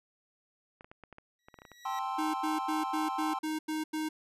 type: clicks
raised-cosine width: 0.5 ms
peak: -34 dBFS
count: 12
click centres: 0.809 / 0.845 / 0.915 / 1.037 / 1.127 / 1.184 / 1.485 / 1.542 / 1.588 / 1.619 / 1.652 / 1.717 s
type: tone with exponential growth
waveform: 20% pulse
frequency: 1927 Hz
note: B6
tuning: 43 cents flat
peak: -36 dBFS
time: 1.39-1.99 s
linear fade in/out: 1 ms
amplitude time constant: 130 ms
type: chord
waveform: triangle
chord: A minor seventh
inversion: third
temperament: equal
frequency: 784 / 880 / 1046.5 / 1318.5 Hz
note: G5 / A5 / C6 / E6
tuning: 0 / 0 / 0 / 0 cents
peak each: -34 / -38 / -34 / -40 dBFS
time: 1.85-3.39 s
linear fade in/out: 5 ms
type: tone bursts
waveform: square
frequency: 311.1 Hz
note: D#4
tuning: in tune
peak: -32 dBFS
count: 8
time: 2.18-4.09 s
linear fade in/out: 10 ms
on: 160 ms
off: 90 ms
effects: resampled to 32000 Hz